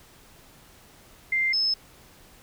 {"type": "tone pair in turn", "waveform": "sine", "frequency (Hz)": [2093, 5204], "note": ["C7", "E8"], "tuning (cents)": [0, -23], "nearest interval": "octave + major third", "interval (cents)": 1577, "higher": "second", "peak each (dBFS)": -21, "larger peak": "neither", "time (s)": [[1.32, 1.53], [1.53, 1.74]], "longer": "neither", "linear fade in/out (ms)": 5, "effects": ["pink hiss -53 dBFS RMS until 2.42 s"]}